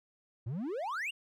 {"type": "exponential sweep", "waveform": "triangle", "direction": "up", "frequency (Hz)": [103.83, 2960], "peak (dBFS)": -32, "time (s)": [0.46, 1.11], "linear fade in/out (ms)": 10, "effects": []}